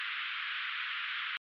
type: band-pass noise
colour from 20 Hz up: pink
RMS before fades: -37 dBFS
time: 0-1.37 s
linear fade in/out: 0 ms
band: 1300 to 3400 Hz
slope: 48 dB/octave
effects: MP3 64 kbps